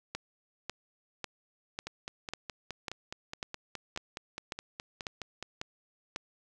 two click trains, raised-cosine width 0.2 ms, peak -18 / -21 dBFS, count 12 / 18, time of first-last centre 0.15-6.161 / 1.87-5.426 s, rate 1.83 / 4.78 Hz, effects none

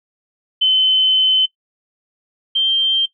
sine tone pair in turn, 3055 / 3152 Hz, G7 / G7, -45 / +9 cents, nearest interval minor second, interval 54 cents, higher second, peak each -11 / -12 dBFS, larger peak first, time 0.61-1.46 / 2.55-3.06 s, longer first, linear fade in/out 10 ms, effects noise-tail reverb RT60 0.1 s tail -18 dB re dry

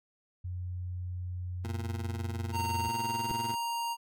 sine tone, 90 Hz, F#2, 47 cents flat, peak -34 dBFS, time 0.44-2.89 s, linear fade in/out 10 ms
20% pulse tone with tremolo, 115.9 Hz, A#2, 10 cents flat, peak -29 dBFS, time 1.64-3.55 s, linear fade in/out 10 ms, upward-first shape sine, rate 20 Hz, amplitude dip 80%
square tone with pitch glide, 923 to 934.3 Hz, A#5 to A#5, -17 to +4 cents, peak -32 dBFS, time 2.52-3.97 s, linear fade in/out 50 ms, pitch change +21 cents, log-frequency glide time 2.68-3.46 s
click, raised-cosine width 3 ms, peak -24 dBFS, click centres 3.312 s
effects none

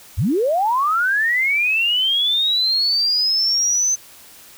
sine linear sweep, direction up, 61.74 to 6200 Hz, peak -15 dBFS, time 0.17-3.96 s, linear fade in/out 20 ms, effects white hiss -44 dBFS RMS until 4.57 s

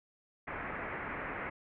white low-pass noise, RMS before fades -40 dBFS, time 0.47-1.5 s, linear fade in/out 10 ms, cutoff 2200 Hz, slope 48 dB/octave, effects none

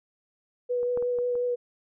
sine tone with vibrato, 489 Hz, B4, 17 cents flat, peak -24 dBFS, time 0.69-1.56 s, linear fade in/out 20 ms, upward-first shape triangle, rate 5.6 Hz, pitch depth 16 cents each way
clicks, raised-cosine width 1 ms, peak -33 / -23 / -29 / -30 / -32 dBFS, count 5, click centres 0.831 / 0.974 / 1.025 / 1.187 / 1.354 s
effects none

